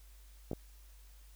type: clicks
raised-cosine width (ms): 2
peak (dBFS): -24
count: 2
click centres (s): 0.514 / 0.532
effects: added 50 Hz sine -54 dBFS peak until 1.35 s + white hiss -65 dBFS RMS until 1.35 s